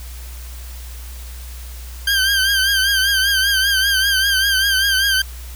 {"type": "tone with vibrato", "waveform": "20% pulse", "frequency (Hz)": 1575, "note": "G6", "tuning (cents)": 8, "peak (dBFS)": -9, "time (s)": [2.07, 5.22], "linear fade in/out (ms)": 5, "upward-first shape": "triangle", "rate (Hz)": 5.1, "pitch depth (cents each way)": 74, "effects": ["added 61 Hz sine -30 dBFS peak until 5.55 s", "white hiss -40 dBFS RMS until 5.55 s"]}